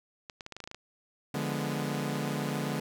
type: clicks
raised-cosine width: 0.2 ms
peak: -24 dBFS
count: 10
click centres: 0.298 / 0.408 / 0.464 / 0.523 / 0.566 / 0.603 / 0.64 / 0.675 / 0.714 / 0.746 s
type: chord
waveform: sawtooth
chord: D diminished seventh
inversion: none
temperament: equal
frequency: 146.83 / 174.61 / 207.7 / 246.9 Hz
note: D3 / F3 / Ab3 / Cb4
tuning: 0 / 0 / 0 / 0 cents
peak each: -30 / -35 / -32 / -33 dBFS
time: 1.34-2.8 s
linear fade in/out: 5 ms
effects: none